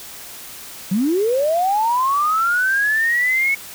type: linear sweep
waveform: triangle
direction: up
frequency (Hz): 174.61 to 2217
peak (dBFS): -11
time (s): 0.91-3.55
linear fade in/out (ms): 10
effects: tanh soft clip ceiling -13 dBFS + white hiss -36 dBFS RMS until 3.74 s